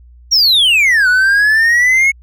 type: exponential two-way sweep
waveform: triangle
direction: down then up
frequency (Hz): 5750 to 1459 to 2206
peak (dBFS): -6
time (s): 0.31-2.12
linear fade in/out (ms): 20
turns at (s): 1.08
effects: added 60 Hz sine -38 dBFS peak until 2.22 s